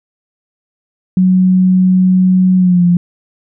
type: tone with pitch glide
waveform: sine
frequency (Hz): 185 to 175.12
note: F#3 to F3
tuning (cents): 0 to +5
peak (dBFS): -6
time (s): 1.17-2.97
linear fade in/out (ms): 2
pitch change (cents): -95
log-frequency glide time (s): 2.57-2.84
effects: none